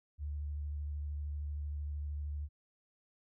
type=tone with vibrato; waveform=sine; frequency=73.42 Hz; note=D2; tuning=in tune; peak=-36 dBFS; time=0.18-2.49 s; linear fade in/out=50 ms; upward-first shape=triangle; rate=13 Hz; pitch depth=26 cents each way; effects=none